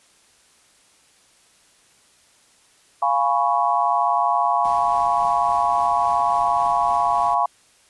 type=chord; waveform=sine; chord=C# dominant seventh; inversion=first; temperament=equal; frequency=698.5 / 830.6 / 987.8 / 1108.7 Hz; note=E#5 / G#5 / B5 / C#6; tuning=0 / 0 / 0 / 0 cents; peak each=-22 dBFS; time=3.02-7.46 s; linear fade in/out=5 ms
type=noise with tremolo; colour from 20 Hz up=pink; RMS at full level=-41 dBFS; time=4.64-7.35 s; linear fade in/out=10 ms; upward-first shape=sine; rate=3.6 Hz; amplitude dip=25%
effects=white hiss -56 dBFS RMS until 7.89 s + resampled to 24000 Hz